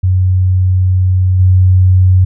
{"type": "tone with level steps", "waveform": "sine", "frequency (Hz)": 92.5, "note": "F#2", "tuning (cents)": 0, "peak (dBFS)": [-7, -4], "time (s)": [0.03, 2.25], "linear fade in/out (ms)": 10, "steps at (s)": 1.39, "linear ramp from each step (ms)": 10, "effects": []}